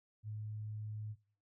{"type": "tone", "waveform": "sine", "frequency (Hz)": 107, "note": "A2", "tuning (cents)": -48, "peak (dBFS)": -40, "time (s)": [0.23, 1.16], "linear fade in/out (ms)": 50, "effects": ["noise-tail reverb RT60 0.6 s tail -25 dB re dry"]}